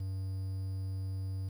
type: tone with quantisation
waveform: triangle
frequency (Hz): 95.3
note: G2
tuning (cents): -48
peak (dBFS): -32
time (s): 0-1.49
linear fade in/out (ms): 5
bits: 10
effects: none